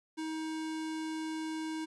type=tone; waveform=square; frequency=316.5 Hz; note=D#4; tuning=30 cents sharp; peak=-36 dBFS; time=0.17-1.86 s; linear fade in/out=20 ms; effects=resampled to 22050 Hz + 11-bit